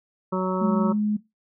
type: harmonic tone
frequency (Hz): 186.1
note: F#3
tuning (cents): +10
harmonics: 1 / 2 / 3 / 5 / 6 / 7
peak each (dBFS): -25 / -28 / -30 / -32 / -33 / -33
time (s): 0.32-0.93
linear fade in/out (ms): 10
type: tone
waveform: sine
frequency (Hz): 210.4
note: G#3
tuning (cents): +23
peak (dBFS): -20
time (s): 0.61-1.17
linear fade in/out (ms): 10
effects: noise-tail reverb RT60 0.2 s tail -18 dB re dry